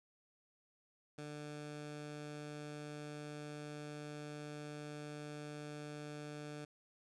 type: tone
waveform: 15% pulse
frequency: 148.7 Hz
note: D3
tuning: 22 cents sharp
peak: -39 dBFS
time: 1.18-6.65 s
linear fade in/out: 5 ms
effects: resampled to 22050 Hz + 13-bit